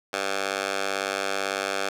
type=tone with high-pass filter; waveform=10% pulse; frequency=98 Hz; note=G2; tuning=in tune; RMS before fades=-28 dBFS; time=0.13-1.89 s; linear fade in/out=5 ms; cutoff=710 Hz; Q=0.8; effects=low-pass 8000 Hz 12 dB/octave + 8-bit